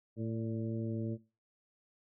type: harmonic tone with a mistuned harmonic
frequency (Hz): 112.2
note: A2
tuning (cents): +34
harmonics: 1 / 2 / 3 / 4 / 5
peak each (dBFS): -37 / -38 / -41 / -46 / -48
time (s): 0.16-1.18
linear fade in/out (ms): 50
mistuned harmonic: 5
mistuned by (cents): +40
effects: noise-tail reverb RT60 0.3 s tail -19 dB re dry